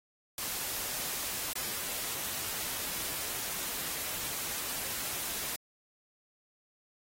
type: noise with dropouts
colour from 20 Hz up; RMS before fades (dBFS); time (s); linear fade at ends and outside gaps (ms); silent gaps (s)
white; -36; 0.38-5.56; 2; 1.532-1.554
effects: AAC 48 kbps